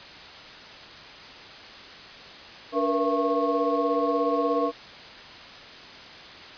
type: tone cluster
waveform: sine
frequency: 288.2 / 469.4 / 486.1 / 673 / 1093 Hz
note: D4 / A#4 / B4 / E5 / C#6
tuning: -33 / +12 / -28 / +36 / -25 cents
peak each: -28 dBFS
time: 2.72-4.72 s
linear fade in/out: 50 ms
effects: white hiss -43 dBFS RMS until 6.57 s + resampled to 11025 Hz